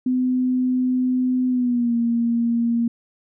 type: tone with pitch glide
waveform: sine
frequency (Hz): 253.7 to 234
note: B3 to A#3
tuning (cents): +47 to +7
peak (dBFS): -17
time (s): 0.06-2.88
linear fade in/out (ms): 5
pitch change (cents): -140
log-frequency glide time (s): 1.48-1.95
effects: none